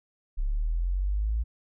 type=linear sweep; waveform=sine; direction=up; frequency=32.91 to 57 Hz; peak=-24 dBFS; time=0.37-1.44 s; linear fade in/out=20 ms; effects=none